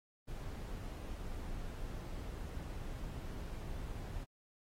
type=noise; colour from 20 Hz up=brown; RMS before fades=-43 dBFS; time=0.27-4.25 s; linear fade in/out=20 ms; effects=AAC 48 kbps